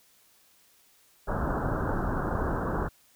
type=low-pass noise; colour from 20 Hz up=pink; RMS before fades=-29 dBFS; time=1.27-2.89 s; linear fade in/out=20 ms; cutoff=1600 Hz; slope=96 dB/octave; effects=white hiss -62 dBFS RMS until 3.15 s